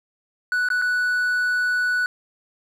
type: tone with dropouts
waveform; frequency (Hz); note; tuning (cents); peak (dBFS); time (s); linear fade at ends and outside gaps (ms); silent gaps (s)
triangle; 1480; F#6; 0; -17; 0.52-2.06; 1; 0.687-0.702 / 0.816-0.821
effects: none